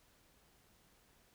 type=silence; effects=pink hiss -69 dBFS RMS until 1.34 s